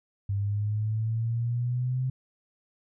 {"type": "exponential sweep", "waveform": "sine", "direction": "up", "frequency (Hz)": [99, 130.4], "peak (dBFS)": -25, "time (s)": [0.29, 2.1], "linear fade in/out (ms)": 5, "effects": []}